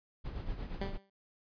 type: noise with tremolo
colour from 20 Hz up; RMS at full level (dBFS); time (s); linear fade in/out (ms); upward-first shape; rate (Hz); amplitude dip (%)
brown; -37; 0.24-0.98; 20; sine; 8.5; 55
type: tone with exponential decay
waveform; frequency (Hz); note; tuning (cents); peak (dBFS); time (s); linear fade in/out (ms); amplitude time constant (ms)
15% pulse; 196; G3; 0; -27; 0.81-1.1; 5; 61
effects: resampled to 11025 Hz